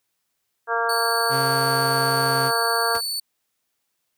harmonic tone, 231.2 Hz, A#3, 14 cents flat, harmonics 2 / 3 / 4 / 5 / 6 / 7, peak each -27 / -27 / -27 / -27 / -27 / -27 dBFS, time 0.67-3.01 s, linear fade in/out 50 ms
sawtooth tone, 4483 Hz, C#8, 19 cents sharp, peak -22 dBFS, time 0.89-3.2 s, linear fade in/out 5 ms
sawtooth tone with pitch glide, 135.2 to 134.42 Hz, C#3 to C3, -43 to +47 cents, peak -22 dBFS, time 1.29-2.52 s, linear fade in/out 50 ms, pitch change -10 cents, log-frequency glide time 2.28-2.41 s
pink noise with exponential decay, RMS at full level -30 dBFS, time 2.95-3.03 s, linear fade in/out 0 ms, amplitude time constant 16 ms
effects white hiss -75 dBFS RMS until 4.17 s + high-pass 60 Hz 12 dB/octave

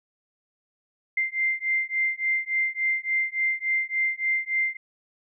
sine beating tone pair, 2089 / 2092.5 Hz, C7 / C7, -3 / 0 cents, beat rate 3.5 Hz, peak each -26 dBFS, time 1.17-4.77 s, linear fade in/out 5 ms, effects none

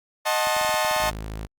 sawtooth chord, D# diminished seventh, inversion none, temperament equal with one note detuned, 622.3 / 740 / 880 / 1066.6 Hz, D#5 / F#5 / A5 / C6, 0 / 0 / 0 / +33 cents, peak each -21 / -25 / -22 / -25 dBFS, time 0.25-1.11 s, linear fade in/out 20 ms
clicks, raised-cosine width 3 ms, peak -29 dBFS, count 10, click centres 0.471 / 0.566 / 0.613 / 0.648 / 0.693 / 0.742 / 0.848 / 0.912 / 0.964 / 1.002 s
sawtooth tone, 53.5 Hz, A1, 48 cents flat, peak -27 dBFS, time 1.01-1.47 s, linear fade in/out 20 ms
effects Opus 48 kbps

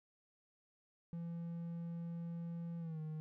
triangle tone with pitch glide, 169 to 155.87 Hz, E3 to D#3, +43 to +3 cents, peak -39 dBFS, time 1.13-3.2 s, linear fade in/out 0 ms, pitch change -140 cents, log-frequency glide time 2.79-3 s, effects none

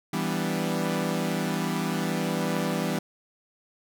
sawtooth chord, E minor seventh, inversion none, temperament equal, 164.81 / 196 / 246.9 / 293.7 Hz, E3 / G3 / B3 / D4, 0 / 0 / 0 / 0 cents, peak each -26 / -26 / -28 / -31 dBFS, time 0.13-2.99 s, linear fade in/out 5 ms, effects none

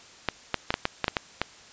clicks, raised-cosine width 0.3 ms, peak -7 dBFS, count 9, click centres 0.287 / 0.543 / 0.705 / 0.741 / 0.854 / 1.043 / 1.081 / 1.168 / 1.416 s, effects white hiss -50 dBFS RMS until 1.72 s + resampled to 16000 Hz

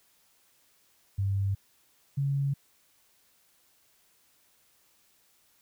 sine tone pair in turn, 98.3 / 139.37 Hz, G2 / C#3, +5 / +10 cents, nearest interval tritone, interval 605 cents, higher second, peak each -25 / -25 dBFS, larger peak neither, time 1.18-1.55 / 2.17-2.54 s, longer neither, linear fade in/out 10 ms, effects white hiss -66 dBFS RMS until 5.61 s

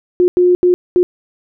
sine tone bursts at uneven times, 358.2 Hz, F4, 44 cents sharp, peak -7 dBFS, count 4, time 0.2-0.28 / 0.37-0.55 / 0.63-0.74 / 0.96-1.03 s, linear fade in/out 0 ms, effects none

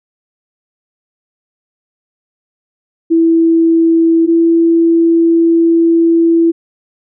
sine tone pair in turn, 329.6 / 332.9 Hz, E4 / E4, 0 / +17 cents, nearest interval unison, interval 17 cents, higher second, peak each -6 dBFS, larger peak neither, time 3.1-4.27 / 4.27-6.52 s, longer second, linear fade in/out 20 ms, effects none

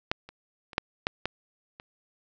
clicks, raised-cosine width 0.3 ms, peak -9 / -28 / -29 / -7 / -9 / -12 / -26 dBFS, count 7, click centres 0.115 / 0.29 / 0.732 / 0.781 / 1.069 / 1.256 / 1.799 s, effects resampled to 16000 Hz + 8-bit

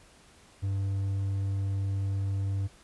triangle tone, 98 Hz, G2, in tune, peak -25 dBFS, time 0.62-2.68 s, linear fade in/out 20 ms, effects pink hiss -57 dBFS RMS until 2.83 s + resampled to 24000 Hz

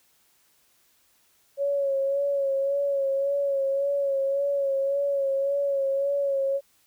sine tone with vibrato, 554.4 Hz, C#5, in tune, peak -22 dBFS, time 1.57-6.61 s, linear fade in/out 50 ms, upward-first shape sine, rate 1.8 Hz, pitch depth 35 cents each way, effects white hiss -64 dBFS RMS until 6.86 s

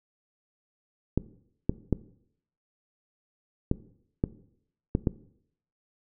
clicks, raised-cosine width 3 ms, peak -10 dBFS, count 7, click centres 1.176 / 1.695 / 1.927 / 3.714 / 4.239 / 4.951 / 5.072 s, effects noise-tail reverb RT60 0.7 s tail -18 dB re dry

